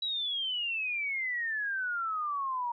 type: exponential sweep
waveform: sine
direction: down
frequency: 3925 to 940 Hz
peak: -30 dBFS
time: 0.02-2.72 s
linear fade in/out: 5 ms
effects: none

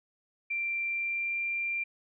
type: tone with pitch glide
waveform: sine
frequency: 2360 to 2375 Hz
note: D7 to D7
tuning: +8 to +19 cents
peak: -29 dBFS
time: 0.5-1.84 s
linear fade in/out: 10 ms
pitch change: +11 cents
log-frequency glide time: 0.86-1.38 s
effects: none

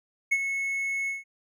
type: tone with ADSR envelope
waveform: triangle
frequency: 2193 Hz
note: C#7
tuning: 19 cents flat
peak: -17 dBFS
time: 0.31-1.24 s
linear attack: 14 ms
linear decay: 49 ms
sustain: -8 dB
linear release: 160 ms
effects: none

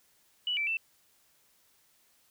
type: tone with pitch steps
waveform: sine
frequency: 2952 / 2327 / 2665 Hz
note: F#7 / D7 / E7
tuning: -5 / -17 / +18 cents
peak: -28 dBFS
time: 0.47-0.77 s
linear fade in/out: 2 ms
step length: 100 ms
effects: white hiss -67 dBFS RMS until 2.3 s

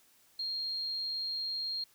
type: tone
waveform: sine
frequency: 4226 Hz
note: C8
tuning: 16 cents sharp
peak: -33 dBFS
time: 0.39-1.84 s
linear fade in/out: 5 ms
effects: white hiss -65 dBFS RMS until 1.94 s

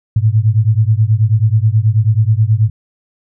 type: beating tone pair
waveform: sine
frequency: 105.2 / 114.5 Hz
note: G#2 / A#2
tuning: +23 / -31 cents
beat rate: 9.3 Hz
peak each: -11 / -12 dBFS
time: 0.16-2.7 s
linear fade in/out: 5 ms
effects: none

